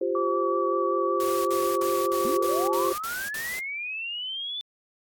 sine chord, F suspended second, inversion none, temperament just, 349.2 / 392.9 / 523.8 Hz, F4 / G4 / C5, 0 / +4 / +2 cents, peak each -28 dBFS, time 0.01-2.93 s, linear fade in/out 5 ms
sine tone with vibrato, 1146 Hz, D6, 43 cents flat, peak -27 dBFS, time 0.15-2.91 s, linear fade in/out 2 ms, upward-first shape sine, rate 5.3 Hz, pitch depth 18 cents each way
white noise bursts, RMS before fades -37 dBFS, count 8, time 1.2-3.592 s, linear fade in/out 0 ms, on 250 ms, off 56 ms
sine linear sweep, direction up, 210 to 3520 Hz, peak -30 dBFS, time 2.25-4.61 s, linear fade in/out 0 ms
effects AAC 64 kbps

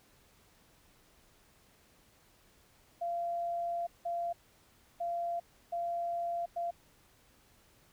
sine tone bursts at uneven times, 688 Hz, F5, 26 cents flat, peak -32 dBFS, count 5, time 3.01-3.87 / 4.05-4.33 / 5-5.4 / 5.72-6.46 / 6.56-6.71 s, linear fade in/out 10 ms, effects pink hiss -65 dBFS RMS until 7.92 s

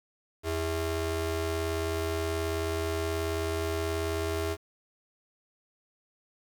30% pulse ring-modulated tone, 245.3 Hz, B3, 12 cents flat, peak -23 dBFS, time 0.43-4.57 s, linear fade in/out 50 ms, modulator 162 Hz, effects 9-bit

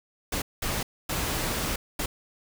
pink noise bursts at uneven times, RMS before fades -29 dBFS, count 4, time 0.32-0.42 / 0.62-0.83 / 1.09-1.76 / 1.99-2.06 s, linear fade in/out 5 ms, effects none

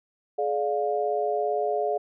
sine chord, D diminished, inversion second, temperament just, 422.9 / 587.3 / 704.8 Hz, Ab4 / D5 / F5, +31 / 0 / +16 cents, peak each -27 / -29 / -27 dBFS, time 0.38-1.98 s, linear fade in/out 10 ms, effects none

